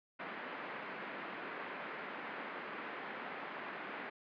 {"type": "band-pass noise", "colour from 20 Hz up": "white", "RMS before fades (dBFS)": -45, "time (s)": [0.19, 4.1], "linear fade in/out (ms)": 10, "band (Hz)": [190, 2100], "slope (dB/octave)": 24, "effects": ["resampled to 11025 Hz"]}